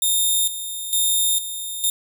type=tone with tremolo; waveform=5% pulse; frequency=3648 Hz; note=A#7; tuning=38 cents flat; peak=-9 dBFS; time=0.02-1.9 s; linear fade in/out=2 ms; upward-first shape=square; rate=1.1 Hz; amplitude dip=70%; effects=none